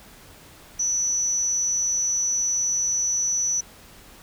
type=tone with amplitude modulation; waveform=sine; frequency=5940 Hz; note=F#8; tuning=6 cents sharp; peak=-18 dBFS; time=0.79-3.61 s; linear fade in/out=10 ms; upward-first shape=sine; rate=261 Hz; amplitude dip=60%; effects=pink hiss -48 dBFS RMS until 4.22 s

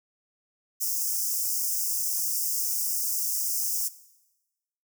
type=high-pass noise; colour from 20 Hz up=white; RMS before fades=-28 dBFS; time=0.8-3.89 s; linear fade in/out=20 ms; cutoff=5100 Hz; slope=96 dB/octave; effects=noise-tail reverb RT60 1.0 s tail -17 dB re dry

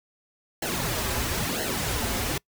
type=noise with flanger; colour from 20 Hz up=pink; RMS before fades=-28 dBFS; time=0.62-2.38 s; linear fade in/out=5 ms; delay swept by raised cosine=0.83 to 6.63 ms; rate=1 Hz; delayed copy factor=-0.8; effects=noise-tail reverb RT60 0.1 s tail -25 dB re dry

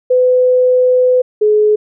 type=tone pair in turn; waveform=sine; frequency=504 / 423.8 Hz; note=B4 / G#4; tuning=+35 / +35 cents; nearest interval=minor third; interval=300 cents; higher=first; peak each=-7 dBFS; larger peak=neither; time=0.1-1.22 / 1.41-1.76 s; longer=first; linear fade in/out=10 ms; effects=none

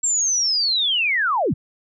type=linear sweep; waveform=sine; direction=down; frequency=7540 to 83.4 Hz; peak=-17 dBFS; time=0.03-1.54 s; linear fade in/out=10 ms; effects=none

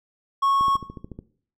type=tone; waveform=triangle; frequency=1100 Hz; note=C#6; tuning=14 cents flat; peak=-16 dBFS; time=0.42-0.77 s; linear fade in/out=10 ms
type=click train; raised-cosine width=3 ms; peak=-23 dBFS; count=9; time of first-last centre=0.61-1.19 s; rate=13.8 Hz
effects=noise-tail reverb RT60 0.5 s tail -17 dB re dry

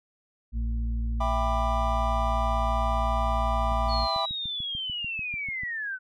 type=harmonic tone; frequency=57.2 Hz; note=A#1; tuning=32 cents flat; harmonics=1 / 2 / 4; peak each=-25 / -40 / -38 dBFS; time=0.52-4.08 s; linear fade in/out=50 ms
type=chord; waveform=triangle; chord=E minor seventh; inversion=none; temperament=just; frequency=659.3 / 791.1 / 988.9 / 1186.7 Hz; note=E5 / G5 / B5 / D6; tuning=0 / +16 / +2 / +18 cents; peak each=-29 dBFS; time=1.2-4.26 s; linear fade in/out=10 ms
type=click train; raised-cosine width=5 ms; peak=-29 dBFS; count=14; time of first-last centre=3.72-5.635 s; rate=6.79 Hz
type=linear sweep; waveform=sine; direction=down; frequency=4401 to 1480 Hz; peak=-29 dBFS; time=3.88-5.99 s; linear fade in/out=50 ms
effects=MP3 96 kbps

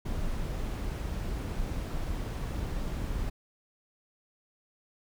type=noise; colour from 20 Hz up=brown; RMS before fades=-33 dBFS; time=0.05-3.3 s; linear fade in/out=10 ms; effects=none

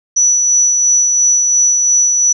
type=tone with tremolo; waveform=sine; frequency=5920 Hz; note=F#8; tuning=in tune; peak=-7 dBFS; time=0.16-2.33 s; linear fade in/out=10 ms; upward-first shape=sine; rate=2.9 Hz; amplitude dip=30%; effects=none

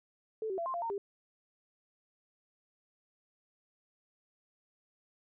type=tone with pitch steps; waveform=sine; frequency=438.8 / 381.7 / 676 / 1052 / 691 / 917 / 399.8 Hz; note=A4 / G4 / E5 / C6 / F5 / A#5 / G4; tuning=-5 / -46 / +43 / +9 / -19 / -29 / +34 cents; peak=-33 dBFS; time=0.42-0.98 s; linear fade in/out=2 ms; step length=80 ms; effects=none

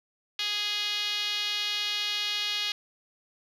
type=tone with band-pass filter; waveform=5% pulse; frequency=414.8 Hz; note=G#4; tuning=2 cents flat; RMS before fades=-30 dBFS; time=0.39-2.72 s; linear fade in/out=2 ms; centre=3500 Hz; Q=2; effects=none

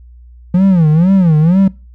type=tone with vibrato; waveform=triangle; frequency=172.3 Hz; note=F3; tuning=23 cents flat; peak=-4 dBFS; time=0.54-1.68 s; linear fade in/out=5 ms; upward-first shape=sine; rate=2.1 Hz; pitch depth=220 cents each way; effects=noise-tail reverb RT60 0.3 s tail -22 dB re dry + added 60 Hz sine -35 dBFS peak until 1.94 s

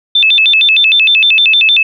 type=tone with vibrato; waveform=sine; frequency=3042 Hz; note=F#7; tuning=47 cents sharp; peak=-5 dBFS; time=0.15-1.83 s; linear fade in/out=5 ms; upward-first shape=square; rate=6.5 Hz; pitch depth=270 cents each way; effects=none

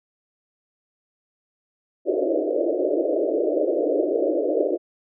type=band-pass noise; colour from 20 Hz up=pink; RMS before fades=-22 dBFS; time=2.05-4.78 s; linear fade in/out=50 ms; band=300 to 640 Hz; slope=96 dB/octave; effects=none

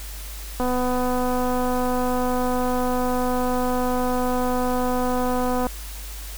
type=click train; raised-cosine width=1 ms; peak=-12 dBFS; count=1268; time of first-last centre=0.6-5.668 s; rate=250 Hz; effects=added 50 Hz sine -33 dBFS peak until 6.37 s + white hiss -39 dBFS RMS until 6.37 s

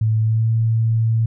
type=tone with pitch glide; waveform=sine; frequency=110 to 112.9 Hz; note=A2 to A2; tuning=0 to +45 cents; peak=-14 dBFS; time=0.01-1.26 s; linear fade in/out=5 ms; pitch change=+45 cents; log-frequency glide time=0.22-0.5 s; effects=none

